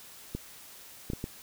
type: clicks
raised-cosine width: 3 ms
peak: -20 dBFS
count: 4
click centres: 0.35 / 1.101 / 1.134 / 1.241 s
effects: white hiss -50 dBFS RMS until 1.42 s